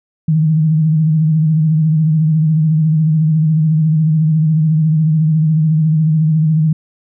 sine tone with vibrato, 156.9 Hz, D#3, 15 cents sharp, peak -9 dBFS, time 0.28-6.73 s, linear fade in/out 5 ms, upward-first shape sine, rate 14 Hz, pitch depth 56 cents each way, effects none

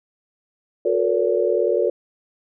sine tone cluster, 362.6 / 440.8 / 480.8 / 571 Hz, F#4 / A4 / B4 / D5, -35 / +3 / -46 / -49 cents, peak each -22 dBFS, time 0.85-1.9 s, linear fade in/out 5 ms, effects none

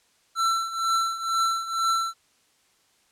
square tone with tremolo, 1341 Hz, E6, 29 cents sharp, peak -20 dBFS, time 0.35-2.14 s, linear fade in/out 50 ms, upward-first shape triangle, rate 2.1 Hz, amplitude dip 80%, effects white hiss -64 dBFS RMS until 3.11 s + low-pass 9000 Hz 12 dB/octave

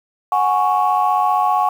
sine chord, F# suspended second, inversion none, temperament equal with one note detuned, 735.3 / 830.6 / 1108.7 Hz, F#5 / G#5 / C#6, -11 / 0 / 0 cents, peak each -17 dBFS, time 0.32-1.69 s, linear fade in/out 2 ms, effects tanh soft clip ceiling -6 dBFS + 7-bit

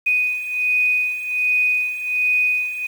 sine beating tone pair, 2489 / 2490.3 Hz, D#7 / D#7, 0 / +1 cents, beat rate 1.3 Hz, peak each -23 / -18 dBFS, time 0.06-2.87 s, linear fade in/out 10 ms, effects 7-bit

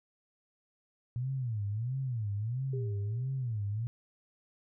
sine tone with vibrato, 116.54 Hz, A#2, in tune, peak -31 dBFS, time 1.16-3.87 s, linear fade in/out 0 ms, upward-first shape sine, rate 1.5 Hz, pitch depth 250 cents each way
sine tone with exponential decay, 400 Hz, G4, 35 cents sharp, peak -37 dBFS, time 2.73-3.7 s, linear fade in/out 5 ms, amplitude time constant 210 ms
effects none

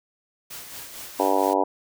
white noise with tremolo, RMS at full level -37 dBFS, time 0.5-1.54 s, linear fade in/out 10 ms, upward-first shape sine, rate 4.4 Hz, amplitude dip 45%
harmonic tone, 96.8 Hz, G2, 21 cents flat, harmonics 3 / 4 / 5 / 6 / 7 / 8 / 9 / 10, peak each -27 / -27 / -27 / -27 / -27 / -27 / -27 / -27 dBFS, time 1.19-1.64 s, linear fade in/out 10 ms
effects none

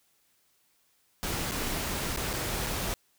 pink noise with dropouts, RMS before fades -32 dBFS, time 1.23-2.94 s, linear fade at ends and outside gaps 0 ms, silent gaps 1.512-1.519 / 2.162-2.173 / 2.331-2.336 / 2.665-2.669 s, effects white hiss -69 dBFS RMS until 3.18 s

